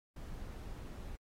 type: noise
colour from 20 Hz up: brown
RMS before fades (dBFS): -45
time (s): 0.16-1.16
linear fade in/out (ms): 5
effects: AAC 48 kbps